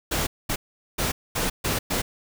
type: noise bursts at uneven times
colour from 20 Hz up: pink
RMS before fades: -25 dBFS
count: 6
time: 0.11-0.27 / 0.49-0.56 / 0.98-1.12 / 1.35-1.5 / 1.64-1.79 / 1.9-2.02 s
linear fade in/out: 10 ms
effects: none